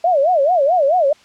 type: tone with vibrato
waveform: sine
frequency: 634 Hz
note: D#5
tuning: 32 cents sharp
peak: -11 dBFS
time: 0.04-1.13 s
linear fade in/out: 5 ms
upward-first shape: sine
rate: 4.6 Hz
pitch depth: 270 cents each way
effects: white hiss -49 dBFS RMS until 1.24 s + low-pass 5000 Hz 12 dB/octave